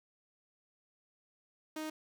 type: tone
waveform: sawtooth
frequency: 311.1 Hz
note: D#4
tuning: in tune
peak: -34 dBFS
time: 1.76-1.9 s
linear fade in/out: 5 ms
effects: 10-bit